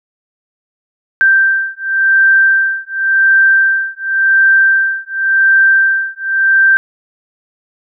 sine beating tone pair, 1568 / 1568.91 Hz, G6 / G6, 0 / +1 cents, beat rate 0.91 Hz, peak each -11 dBFS, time 1.21-6.77 s, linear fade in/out 0 ms, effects none

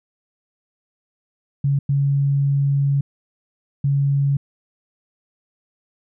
sine tone bursts at uneven times, 140 Hz, C#3, 18 cents sharp, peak -15 dBFS, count 3, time 1.64-1.79 / 1.89-3.01 / 3.84-4.37 s, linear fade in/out 5 ms, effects none

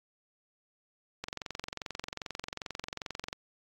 click train, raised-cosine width 0.2 ms, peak -19 dBFS, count 48, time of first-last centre 1.24-3.329 s, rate 22.5 Hz, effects AAC 64 kbps

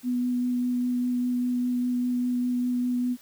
sine tone with vibrato, 246.9 Hz, B3, in tune, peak -23 dBFS, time 0.03-3.17 s, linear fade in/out 50 ms, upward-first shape sine, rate 5 Hz, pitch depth 10 cents each way, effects white hiss -54 dBFS RMS until 3.21 s

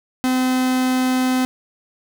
45% pulse tone, 256.2 Hz, C4, 36 cents flat, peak -16 dBFS, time 0.24-1.45 s, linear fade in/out 0 ms, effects none

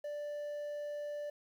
triangle tone with quantisation, 587.3 Hz, D5, in tune, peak -36 dBFS, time 0.04-1.3 s, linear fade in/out 5 ms, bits 11, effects none

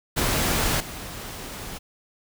pink noise with level steps, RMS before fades -23 / -36 dBFS, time 0.16-1.79 s, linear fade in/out 20 ms, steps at 0.8 s, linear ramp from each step 5 ms, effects none

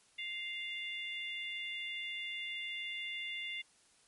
harmonic tone, 698.5 Hz, F5, in tune, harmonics 3 / 4 / 5, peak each -41 / -43 / -45 dBFS, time 0.18-3.62 s, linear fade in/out 10 ms, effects white hiss -67 dBFS RMS until 4.07 s + MP3 48 kbps

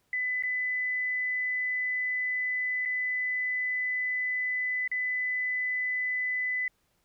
sine tone with dropouts, 2003 Hz, B6, 24 cents sharp, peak -27 dBFS, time 0.13-6.68 s, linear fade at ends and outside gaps 2 ms, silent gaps 0.425-0.435 / 2.853-2.857 / 4.877-4.915 s, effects pink hiss -72 dBFS RMS until 7.04 s

